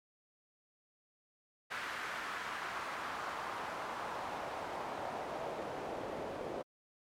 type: noise with band-pass filter sweep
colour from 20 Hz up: pink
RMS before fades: -41 dBFS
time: 1.7-6.63 s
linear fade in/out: 20 ms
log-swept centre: 1600 to 500 Hz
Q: 1.6
effects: MP3 96 kbps